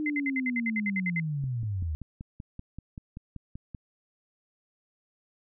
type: linear sweep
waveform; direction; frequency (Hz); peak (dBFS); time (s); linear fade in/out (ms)
sine; down; 308.3 to 73.42; -28; 0-1.95; 0
type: tone bursts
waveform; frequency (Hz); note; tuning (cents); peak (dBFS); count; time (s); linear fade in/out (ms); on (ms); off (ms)
sine; 2063; C7; -25; -27; 12; 0.06-1.199; 2; 39; 61
type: click train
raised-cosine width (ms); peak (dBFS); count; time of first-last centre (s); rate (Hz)
5; -27; 13; 1.44-3.748; 5.2
effects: none